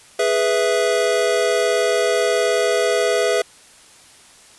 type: chord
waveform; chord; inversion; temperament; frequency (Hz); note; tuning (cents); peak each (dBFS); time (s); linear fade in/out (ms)
square; E major; first; equal; 415.3 / 493.9 / 659.3; G#4 / B4 / E5; 0 / 0 / 0; -21; 0.19-3.42; 5
effects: white hiss -47 dBFS RMS until 4.58 s + resampled to 24000 Hz